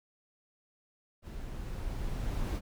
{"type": "noise with level ramp", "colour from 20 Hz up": "brown", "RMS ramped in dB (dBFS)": [-42, -31], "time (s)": [1.22, 2.61], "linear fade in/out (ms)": 50, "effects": []}